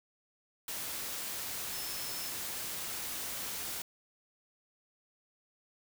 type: tone in noise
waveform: sine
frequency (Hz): 5274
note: E8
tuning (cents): 0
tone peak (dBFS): -44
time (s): 1.73-2.29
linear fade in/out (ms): 2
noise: white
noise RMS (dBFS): -39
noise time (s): 0.68-3.82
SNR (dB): -8
effects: none